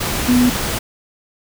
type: tone in noise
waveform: sine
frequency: 246.9 Hz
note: B3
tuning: in tune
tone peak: -10 dBFS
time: 0.28-0.5 s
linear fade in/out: 10 ms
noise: pink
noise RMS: -21 dBFS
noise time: 0-0.79 s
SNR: +8 dB
effects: none